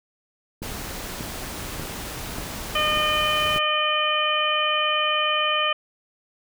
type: noise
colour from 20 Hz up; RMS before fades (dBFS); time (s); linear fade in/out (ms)
pink; -33; 0.62-3.59; 10
type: click train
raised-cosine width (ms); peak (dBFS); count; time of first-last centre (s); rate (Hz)
3; -20; 6; 0.62-3.561; 1.7
type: harmonic tone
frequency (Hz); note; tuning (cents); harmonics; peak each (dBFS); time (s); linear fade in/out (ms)
609; D#5; -37; 1 / 2 / 3 / 4 / 5; -28 / -24 / -30 / -27 / -24; 2.75-5.73; 5
effects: none